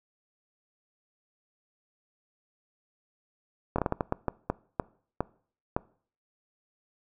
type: slowing click train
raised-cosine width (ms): 1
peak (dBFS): -12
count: 12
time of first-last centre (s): 3.76-5.765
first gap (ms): 24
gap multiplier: 1.37
effects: noise-tail reverb RT60 0.5 s tail -22 dB re dry